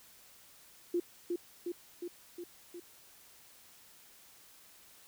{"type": "tone with echo", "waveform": "sine", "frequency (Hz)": 348.9, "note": "F4", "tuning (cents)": -2, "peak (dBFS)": -28, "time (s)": [0.94, 1], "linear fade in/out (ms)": 5, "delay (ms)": 360, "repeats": 5, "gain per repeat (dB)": -3, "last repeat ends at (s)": 2.8, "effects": ["white hiss -59 dBFS RMS until 5.07 s"]}